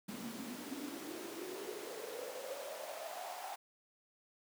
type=noise with high-pass filter sweep; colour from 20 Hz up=pink; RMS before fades=-45 dBFS; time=0.08-3.56 s; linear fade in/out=10 ms; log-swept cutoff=210 to 800 Hz; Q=7.4; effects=none